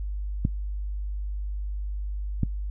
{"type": "clicks", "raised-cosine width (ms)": 5, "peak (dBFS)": -10, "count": 2, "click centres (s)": [0.451, 2.433], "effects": ["noise-tail reverb RT60 0.1 s tail -21 dB re dry", "added 50 Hz sine -28 dBFS peak until 2.7 s"]}